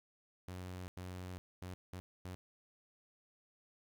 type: tone bursts at uneven times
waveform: sawtooth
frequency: 91.3 Hz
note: F#2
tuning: 23 cents flat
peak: -40 dBFS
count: 5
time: 0.48-0.88 / 0.97-1.38 / 1.62-1.74 / 1.93-2 / 2.25-2.35 s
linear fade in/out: 0 ms
effects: 12-bit